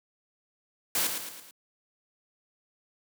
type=noise with echo; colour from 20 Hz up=white; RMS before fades=-27 dBFS; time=0.95-1.07 s; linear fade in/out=2 ms; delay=110 ms; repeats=4; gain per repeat=-6 dB; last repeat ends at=1.51 s; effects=high-pass 150 Hz 12 dB/octave